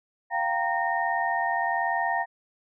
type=tone cluster; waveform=sine; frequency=695 / 776 / 932 / 1841 Hz; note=F5 / G5 / A#5 / A#6; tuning=-9 / -18 / -1 / -22 cents; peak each=-29 dBFS; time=0.3-2.26 s; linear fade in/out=50 ms; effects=none